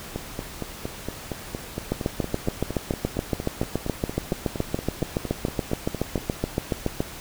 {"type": "two click trains", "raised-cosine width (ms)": 2, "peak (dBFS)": [-9, -15], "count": [37, 27], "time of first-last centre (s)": [[1.92, 7.005], [0.16, 6.179]], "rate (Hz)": [7.08, 4.32], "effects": ["pink hiss -39 dBFS RMS until 7.2 s"]}